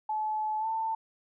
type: tone with pitch glide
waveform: sine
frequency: 861 to 891.4 Hz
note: A5 to A5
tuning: -38 to +22 cents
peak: -28 dBFS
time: 0.09-0.95 s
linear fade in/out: 5 ms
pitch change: +60 cents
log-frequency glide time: 0.59-0.67 s
effects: none